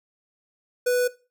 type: tone with notch filter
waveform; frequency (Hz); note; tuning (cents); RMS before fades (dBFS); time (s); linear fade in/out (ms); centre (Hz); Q
square; 493.9; B4; 0; -21; 0.86-1.08; 10; 3100; 1.1
effects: noise-tail reverb RT60 0.3 s tail -18 dB re dry